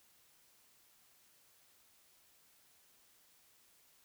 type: silence
effects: white hiss -68 dBFS RMS until 4.04 s